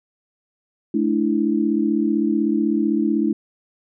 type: chord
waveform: sine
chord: A suspended fourth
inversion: none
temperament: equal with one note detuned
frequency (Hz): 216.5 / 293.7 / 329.6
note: A3 / D4 / E4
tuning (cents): -28 / 0 / 0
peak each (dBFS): -21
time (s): 0.94-3.33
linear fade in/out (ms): 5
effects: none